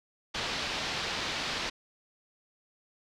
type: low-pass noise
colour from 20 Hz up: white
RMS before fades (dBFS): -34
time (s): 0.34-1.7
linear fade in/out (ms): 10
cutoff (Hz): 4700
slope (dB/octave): 24
effects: none